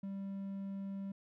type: tone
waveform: triangle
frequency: 196 Hz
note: G3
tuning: in tune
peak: -37 dBFS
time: 0.03-1.12 s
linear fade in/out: 5 ms
effects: none